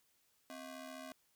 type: ring-modulated tone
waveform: sawtooth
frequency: 448.7 Hz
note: A4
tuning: 34 cents sharp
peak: -40 dBFS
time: 0.5-1.12 s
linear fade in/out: 0 ms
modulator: 187 Hz
effects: white hiss -75 dBFS RMS until 1.35 s